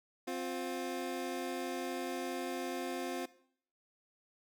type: tone pair together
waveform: 25% pulse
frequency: 261.6 / 353.8 Hz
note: C4 / F4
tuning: 0 / +23 cents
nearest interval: perfect fourth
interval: 523 cents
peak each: -36 / -35 dBFS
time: 0.27-3.26 s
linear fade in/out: 10 ms
effects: noise-tail reverb RT60 0.6 s tail -18 dB re dry